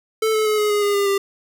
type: tone with pitch steps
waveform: square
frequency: 440 / 433.4 / 427 / 420.6 / 414.3 / 408.2 / 402.1 / 396.1 Hz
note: A4 / A4 / G#4 / G#4 / G#4 / G#4 / G4 / G4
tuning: 0 / -26 / +48 / +22 / -4 / -30 / +44 / +18 cents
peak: -17 dBFS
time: 0.22-1.18 s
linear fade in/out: 5 ms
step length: 120 ms
effects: none